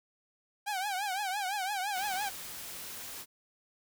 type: tone with vibrato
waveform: sawtooth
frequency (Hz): 786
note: G5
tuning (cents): +4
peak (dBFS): -28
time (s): 0.66-2.3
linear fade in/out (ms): 20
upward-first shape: triangle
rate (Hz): 5.9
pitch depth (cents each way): 150
type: noise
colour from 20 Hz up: white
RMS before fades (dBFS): -43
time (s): 1.93-3.26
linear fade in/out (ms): 50
effects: none